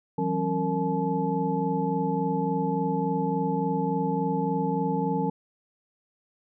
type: tone cluster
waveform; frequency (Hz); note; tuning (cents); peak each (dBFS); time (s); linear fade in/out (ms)
sine; 164.2 / 187.7 / 271.2 / 459.4 / 860; E3 / F#3 / C#4 / A#4 / A5; -6 / +25 / -38 / -25 / -40; -30; 0.18-5.3; 5
effects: none